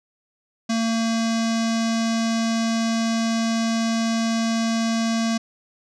square tone with low-pass filter, 227 Hz, A#3, 46 cents flat, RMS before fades -22 dBFS, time 0.69-5.38 s, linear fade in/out 10 ms, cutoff 5900 Hz, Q 2.7, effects none

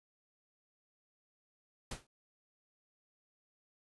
pink noise with exponential decay, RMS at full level -37 dBFS, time 1.91-2.07 s, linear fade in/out 5 ms, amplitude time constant 33 ms, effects resampled to 24000 Hz

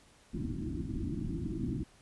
white low-pass noise, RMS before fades -36 dBFS, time 0.33-1.84 s, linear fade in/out 10 ms, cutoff 340 Hz, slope 96 dB/octave, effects pink hiss -62 dBFS RMS until 2.01 s + resampled to 24000 Hz

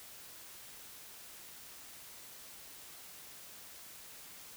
silence, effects white hiss -52 dBFS RMS until 4.56 s

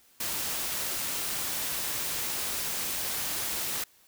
white noise, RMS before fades -32 dBFS, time 0.2-3.84 s, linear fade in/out 5 ms, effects white hiss -61 dBFS RMS until 4.07 s

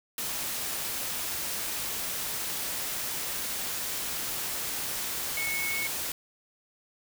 sine tone in noise, 2198 Hz, C#7, 15 cents flat, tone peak -30 dBFS, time 5.37-5.87 s, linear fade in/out 2 ms, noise white, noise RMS -33 dBFS, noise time 0.18-6.12 s, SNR 0 dB, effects none

